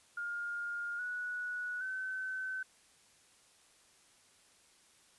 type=tone with pitch steps; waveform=sine; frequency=1415 / 1469.1 / 1525.3 Hz; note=F6 / F#6 / G6; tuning=+22 / -13 / -48 cents; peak=-36 dBFS; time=0.17-2.63 s; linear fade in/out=5 ms; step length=820 ms; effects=white hiss -65 dBFS RMS until 5.18 s + resampled to 24000 Hz